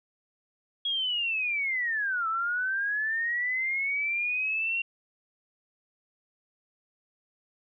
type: linear two-way sweep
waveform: sine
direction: down then up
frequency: 3322 to 1303 to 2759 Hz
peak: -26 dBFS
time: 0.85-4.82 s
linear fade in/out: 5 ms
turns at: 2.28 s
effects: none